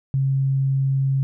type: tone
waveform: sine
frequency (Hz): 135.4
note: C#3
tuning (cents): -40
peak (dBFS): -17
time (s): 0.14-1.23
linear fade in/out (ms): 0
effects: none